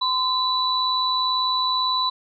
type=tone pair together; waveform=sine; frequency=1023 / 3959 Hz; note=C6 / B7; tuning=-39 / +3 cents; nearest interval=octave + major seventh; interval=2342 cents; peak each=-22 dBFS; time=0.01-2.1 s; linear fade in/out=10 ms; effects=none